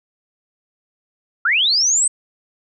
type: linear sweep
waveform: sine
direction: up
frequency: 1300 to 8372 Hz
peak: -13 dBFS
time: 1.45-2.08 s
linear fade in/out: 5 ms
effects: none